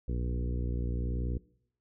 harmonic tone with a mistuned harmonic, 60.5 Hz, B1, 35 cents flat, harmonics 1 / 2 / 3 / 4 / 5 / 6 / 7 / 8, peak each -31 / -37 / -41 / -43 / -45 / -47 / -48 / -49 dBFS, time 0.08-1.38 s, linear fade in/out 5 ms, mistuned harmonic 1, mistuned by +40 cents, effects noise-tail reverb RT60 0.7 s tail -22 dB re dry

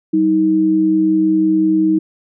sine tone pair together, 191.1 / 316.5 Hz, G3 / D#4, -44 / +30 cents, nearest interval major sixth, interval 874 cents, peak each -20 / -11 dBFS, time 0.13-1.99 s, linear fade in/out 10 ms, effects none

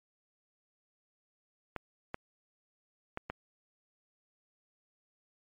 clicks, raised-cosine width 0.5 ms, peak -21 dBFS, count 4, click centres 1.763 / 2.144 / 3.174 / 3.3 s, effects MP3 48 kbps

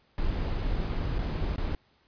brown noise with dropouts, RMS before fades -29 dBFS, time 0.18-1.75 s, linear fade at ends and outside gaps 1 ms, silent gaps 1.184-1.19 / 1.561-1.581 s, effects pink hiss -66 dBFS RMS until 2.07 s + resampled to 11025 Hz

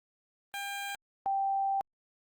15% pulse / sine tone pair in turn, 800 / 783.5 Hz, G5 / G5, +35 / -1 cents, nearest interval unison, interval 36 cents, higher first, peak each -29 / -27 dBFS, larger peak second, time 0.54-0.95 / 1.26-1.81 s, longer second, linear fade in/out 0 ms, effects Opus 32 kbps

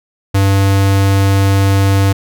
square tone, 98 Hz, G2, in tune, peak -9 dBFS, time 0.34-2.13 s, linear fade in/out 10 ms, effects none

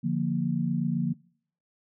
sine chord, Bb major, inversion first, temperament equal, 146.83 / 174.61 / 233.1 Hz, D3 / F3 / Bb3, 0 / 0 / 0 cents, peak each -30 / -28 / -29 dBFS, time 0.03-1.14 s, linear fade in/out 20 ms, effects noise-tail reverb RT60 0.6 s tail -25 dB re dry

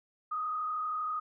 sine tone with frequency modulation, 1244.5 Hz, D#6, in tune, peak -31 dBFS, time 0.31-1.2 s, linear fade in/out 10 ms, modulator 32.7 Hz, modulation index 0.84, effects none

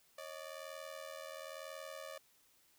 sawtooth ring-modulated tone, 587.3 Hz, D5, in tune, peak -39 dBFS, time 0.18-2.18 s, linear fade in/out 5 ms, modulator 40.5 Hz, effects white hiss -70 dBFS RMS until 2.78 s

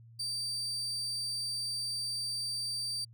35% pulse tone, 4656 Hz, D8, 16 cents flat, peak -32 dBFS, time 0.19-3.05 s, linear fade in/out 10 ms, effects added 115 Hz sine -52 dBFS peak until 3.13 s

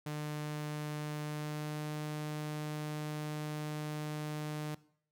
sawtooth tone with pitch glide, 150.3 to 151.43 Hz, D3 to D#3, +40 to -47 cents, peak -33 dBFS, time 0.06-4.75 s, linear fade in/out 5 ms, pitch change +13 cents, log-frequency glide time 1.21-1.91 s, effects noise-tail reverb RT60 0.6 s tail -19 dB re dry

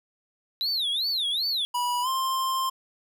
triangle tone with vibrato, 3864 Hz, B7, 39 cents flat, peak -23 dBFS, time 0.61-1.65 s, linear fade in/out 0 ms, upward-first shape sine, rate 2.6 Hz, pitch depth 280 cents each way
square tone with pitch glide, 976 to 1052.1 Hz, B5 to C6, -21 to +9 cents, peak -25 dBFS, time 1.74-2.7 s, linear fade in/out 10 ms, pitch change +130 cents, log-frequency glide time 2.02-2.08 s
effects none

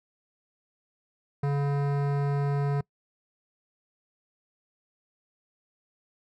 sine tone with hard clipping, 141.9 Hz, C#3, 41 cents sharp, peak -26 dBFS, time 1.43-2.81 s, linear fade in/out 5 ms, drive 17 dB, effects noise-tail reverb RT60 0.1 s tail -25 dB re dry

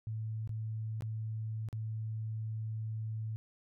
sine tone with dropouts, 110 Hz, A2, in tune, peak -35 dBFS, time 0.07-3.36 s, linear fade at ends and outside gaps 0 ms, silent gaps 0.475-0.493 / 1.008-1.022 / 1.687-1.728 s, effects none

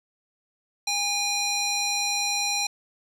square tone with band-pass filter, 815 Hz, G#5, 33 cents flat, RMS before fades -26 dBFS, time 0.87-2.67 s, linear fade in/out 5 ms, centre 5000 Hz, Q 1.5, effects none

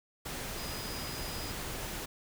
sine tone in noise, 4955 Hz, D#8, 8 cents flat, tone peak -45 dBFS, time 0.57-1.52 s, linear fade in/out 10 ms, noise pink, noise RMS -39 dBFS, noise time 0.25-2.06 s, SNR -9 dB, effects none

